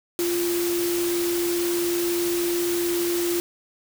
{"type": "tone in noise", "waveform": "sine", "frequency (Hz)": 346.8, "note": "F4", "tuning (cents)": -12, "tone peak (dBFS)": -22, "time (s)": [0.19, 3.4], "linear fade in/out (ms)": 0, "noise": "white", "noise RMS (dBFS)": -30, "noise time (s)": [0.19, 3.4], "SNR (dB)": 5, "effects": []}